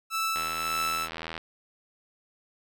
sawtooth tone with tremolo, 1318.5 Hz, E6, in tune, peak -22 dBFS, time 0.1-1.09 s, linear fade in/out 50 ms, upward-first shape triangle, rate 1.7 Hz, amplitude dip 45%
click train, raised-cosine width 0.3 ms, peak -19 dBFS, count 84, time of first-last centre 0.36-1.378 s, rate 81.5 Hz
effects none

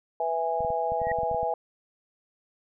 sine chord, E major, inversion second, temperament just, 494.4 / 659.3 / 824.1 Hz, B4 / E5 / G#5, +2 / 0 / -14 cents, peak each -31 / -29 / -28 dBFS, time 0.2-1.54 s, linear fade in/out 2 ms
clicks, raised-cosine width 5 ms, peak -28 dBFS, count 12, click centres 0.606 / 0.648 / 0.704 / 0.92 / 1.017 / 1.07 / 1.116 / 1.187 / 1.233 / 1.314 / 1.346 / 1.431 s
sine tone with exponential growth, 1900 Hz, A#6, 33 cents sharp, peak -27 dBFS, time 0.99-1.12 s, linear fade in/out 5 ms, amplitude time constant 27 ms
effects none

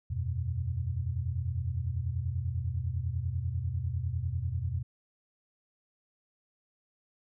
sine chord, E suspended second, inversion none, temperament equal, 82.41 / 92.5 / 123.47 Hz, E2 / F#2 / B2, 0 / 0 / 0 cents, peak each -34 dBFS, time 0.1-4.83 s, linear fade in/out 10 ms, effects none

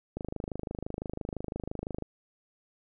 click train, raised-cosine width 2 ms, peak -21 dBFS, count 49, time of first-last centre 0.17-2.023 s, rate 25.9 Hz, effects none

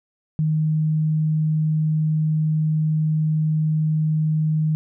sine tone, 155.56 Hz, D#3, in tune, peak -17 dBFS, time 0.39-4.75 s, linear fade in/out 0 ms, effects none

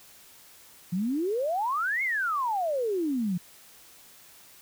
sine exponential two-way sweep, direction up then down, 168.9 to 2202 to 168.9 Hz, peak -25 dBFS, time 0.92-3.38 s, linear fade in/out 10 ms, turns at 2.03 s, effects white hiss -53 dBFS RMS until 4.61 s

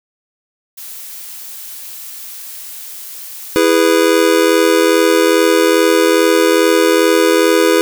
blue noise, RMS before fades -30 dBFS, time 0.77-3.58 s, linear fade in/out 10 ms
square chord, E major, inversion none, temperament just, 329.6 / 412 / 494.4 Hz, E4 / G#4 / B4, 0 / -14 / +2 cents, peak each -14 dBFS, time 3.56-7.81 s, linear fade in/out 0 ms
effects none

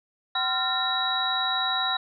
sine tone cluster, 758 / 1033 / 1380 / 1814 / 3876 Hz, F#5 / C6 / F6 / A#6 / B7, +42 / -22 / -21 / -48 / -33 cents, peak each -30 / -33 / -30 / -34 / -26 dBFS, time 0.35-1.97 s, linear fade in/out 5 ms, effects none

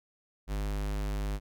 square tone, 50.7 Hz, G#1, 41 cents flat, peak -31 dBFS, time 0.47-1.4 s, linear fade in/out 50 ms, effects none

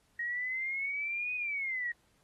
sine exponential two-way sweep, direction up then down, 1877 to 2506 to 1877 Hz, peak -32 dBFS, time 0.19-1.92 s, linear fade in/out 5 ms, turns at 1.35 s, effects pink hiss -71 dBFS RMS until 2.23 s + AAC 32 kbps

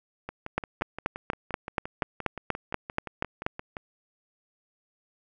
two click trains, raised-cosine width 0.5 ms, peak -20 / -10 dBFS, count 21 / 13, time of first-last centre 0.29-3.768 / 0.58-3.465 s, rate 5.75 / 4.16 Hz, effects none

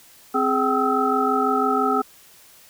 sine tone cluster, 262 / 417.1 / 769 / 1277 / 1323 Hz, C4 / G#4 / G5 / D#6 / E6, +2 / +7 / -33 / +45 / +6 cents, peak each -24 dBFS, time 0.34-2.02 s, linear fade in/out 10 ms, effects white hiss -50 dBFS RMS until 2.69 s

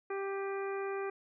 harmonic tone with a mistuned harmonic, 392.7 Hz, G4, 3 cents sharp, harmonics 1 / 2 / 3 / 4 / 5 / 6, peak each -35 / -44 / -44 / -47 / -50 / -50 dBFS, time 0.1-1.1 s, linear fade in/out 5 ms, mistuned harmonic 6, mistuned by +35 cents, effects none

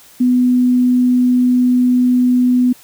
sine tone, 249.1 Hz, B3, 15 cents sharp, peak -9 dBFS, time 0.2-2.73 s, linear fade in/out 10 ms, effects white hiss -44 dBFS RMS until 2.83 s

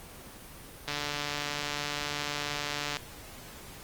click train, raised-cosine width 0.2 ms, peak -15 dBFS, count 306, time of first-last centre 0.88-2.969 s, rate 146 Hz, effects pink hiss -47 dBFS RMS until 3.83 s + Opus 24 kbps

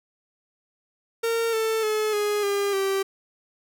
45% pulse tone with pitch steps, 458.9 / 444 / 429.7 / 415.7 / 402.3 / 389.2 Hz, A#4 / A4 / A4 / G#4 / G4 / G4, -27 / +16 / -41 / +2 / +45 / -12 cents, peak -22 dBFS, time 1.23-3.03 s, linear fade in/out 10 ms, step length 300 ms, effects none

